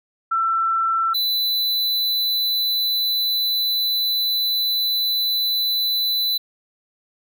sine / square tone pair in turn, 1339 / 3996 Hz, E6 / B7, +27 / +20 cents, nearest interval octave + perfect fifth, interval 1893 cents, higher second, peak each -17 / -19 dBFS, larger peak first, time 0.31-1.14 / 1.14-6.38 s, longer second, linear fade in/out 10 ms, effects none

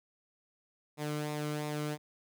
sawtooth tone with flanger, 150 Hz, D3, 37 cents sharp, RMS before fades -36 dBFS, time 0.97-1.98 s, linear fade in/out 50 ms, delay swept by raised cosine 0.65 to 1.17 ms, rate 2.9 Hz, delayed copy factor -0.55, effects none

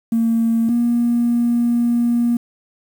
triangle tone pair in turn, 228.3 / 237.5 Hz, A#3 / A#3, -36 / +33 cents, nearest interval minor second, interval 69 cents, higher second, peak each -10 dBFS, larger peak neither, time 0.12-0.69 / 0.69-2.37 s, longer second, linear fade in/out 5 ms, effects tanh soft clip ceiling -11 dBFS + 7-bit

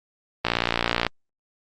click train, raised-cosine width 0.3 ms, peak -4 dBFS, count 37, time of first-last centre 0.45-1.066 s, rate 58.4 Hz, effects Opus 32 kbps

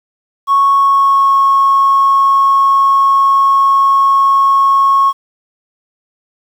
triangle tone with pitch glide, 1105 to 1095.5 Hz, C#6 to C#6, -6 to -21 cents, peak -3 dBFS, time 0.47-5.13 s, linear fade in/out 50 ms, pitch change -15 cents, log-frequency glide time 0.73-1.39 s, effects tanh soft clip ceiling -4 dBFS + 7-bit

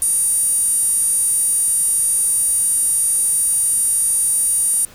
5% pulse tone with high-pass filter, 953 Hz, A#5, 38 cents sharp, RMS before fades -17 dBFS, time 0.02-4.85 s, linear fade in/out 0 ms, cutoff 9600 Hz, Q 9.8, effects pink hiss -44 dBFS RMS until 4.94 s

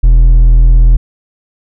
sine tone with hard clipping, 41.2 Hz, E1, in tune, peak -3 dBFS, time 0.03-0.97 s, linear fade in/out 10 ms, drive 4 dB, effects none

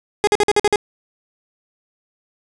30% pulse tone bursts, 415.3 Hz, G#4, in tune, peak -9 dBFS, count 7, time 0.24-0.758 s, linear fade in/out 0 ms, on 32 ms, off 49 ms, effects resampled to 24000 Hz + 7-bit

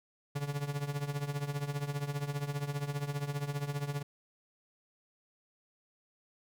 45% pulse tone with tremolo, 143.3 Hz, D3, 42 cents flat, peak -30 dBFS, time 0.35-4.03 s, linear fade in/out 10 ms, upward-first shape triangle, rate 15 Hz, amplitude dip 85%, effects none

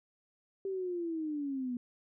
sine linear sweep, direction down, 392 to 240 Hz, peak -33 dBFS, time 0.65-1.77 s, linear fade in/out 2 ms, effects none

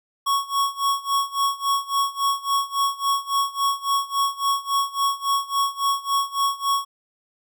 square tone with tremolo, 1108.7 Hz, C#6, in tune, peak -18 dBFS, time 0.26-6.85 s, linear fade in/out 10 ms, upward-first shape sine, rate 3.6 Hz, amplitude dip 90%, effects none

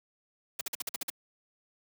white noise bursts, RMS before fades -34 dBFS, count 8, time 0.59-1.101 s, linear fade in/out 5 ms, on 21 ms, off 49 ms, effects high-pass 150 Hz 12 dB/octave

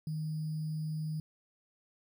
sine tone with sample-and-hold, 155.56 Hz, D#3, in tune, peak -33 dBFS, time 0.07-1.2 s, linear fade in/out 2 ms, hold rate 4900 Hz, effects none

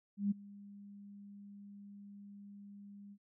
sine tone with ADSR envelope, 201.8 Hz, G#3, 49 cents flat, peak -28 dBFS, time 0.17-3.18 s, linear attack 140 ms, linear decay 15 ms, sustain -22 dB, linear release 59 ms, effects none

